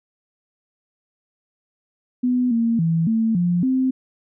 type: tone with pitch steps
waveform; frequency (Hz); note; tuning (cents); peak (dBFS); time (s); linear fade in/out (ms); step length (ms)
sine; 249.1 / 230.4 / 164.4 / 224.1 / 175.4 / 260.2; B3 / A#3 / E3 / A3 / F3 / C4; +15 / -20 / -4 / +32 / +8 / -9; -16; 2.23-3.91; 10; 280
effects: none